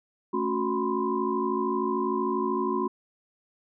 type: tone cluster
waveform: sine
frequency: 220.5 / 276.8 / 364.7 / 991 / 1044 Hz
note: A3 / C#4 / F#4 / B5 / C6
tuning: +4 / -2 / -25 / +6 / -4 cents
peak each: -32 / -32 / -28 / -32 / -32 dBFS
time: 0.33-2.88 s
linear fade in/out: 10 ms
effects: none